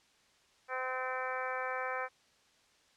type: harmonic tone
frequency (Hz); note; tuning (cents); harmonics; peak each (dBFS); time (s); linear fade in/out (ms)
257.2; C4; -30; 2 / 3 / 4 / 5 / 6 / 7 / 8 / 9; -40 / -42 / -42 / -41 / -42 / -43 / -51 / -45; 0.68-2.09; 50
effects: white hiss -67 dBFS RMS until 2.96 s + low-pass 6000 Hz 12 dB/octave